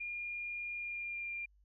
sine tone with pitch glide, 2416 to 2391 Hz, D7 to D7, +48 to +30 cents, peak -38 dBFS, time 0-1.46 s, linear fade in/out 10 ms, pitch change -18 cents, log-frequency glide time 0.76-1.3 s, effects added 50 Hz sine -64 dBFS peak until 1.64 s

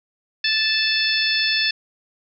harmonic tone, 877 Hz, A5, 6 cents flat, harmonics 2 / 3 / 4 / 5 / 6, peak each -24 / -24 / -24 / -24 / -24 dBFS, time 0.44-1.71 s, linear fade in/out 5 ms, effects none

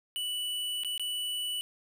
square tone with dropouts, 2963 Hz, F#7, 2 cents sharp, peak -32 dBFS, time 0.16-1.61 s, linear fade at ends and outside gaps 0 ms, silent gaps 0.835-0.847 / 0.978-0.996 s, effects 10-bit

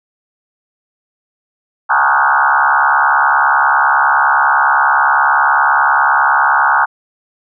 sine tone with frequency modulation, 1173 Hz, D6, 2 cents flat, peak -8 dBFS, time 1.89-6.86 s, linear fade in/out 20 ms, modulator 69.8 Hz, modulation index 5.4, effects none

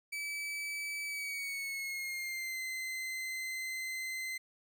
40% pulse tone with pitch glide, 2300 to 2061 Hz, D7 to C7, -37 to -27 cents, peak -36 dBFS, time 0.12-4.38 s, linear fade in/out 10 ms, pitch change -190 cents, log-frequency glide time 1.05-2.61 s, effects none

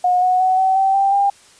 sine tone with pitch steps, 723 / 735.2 / 747.6 / 760.3 / 773.1 / 786.2 / 799.4 Hz, F#5 / F#5 / F#5 / F#5 / G5 / G5 / G5, -40 / -11 / +18 / +47 / -24 / +5 / +34 cents, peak -12 dBFS, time 0.04-1.3 s, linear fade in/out 5 ms, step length 180 ms, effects white hiss -48 dBFS RMS until 1.59 s + resampled to 22050 Hz

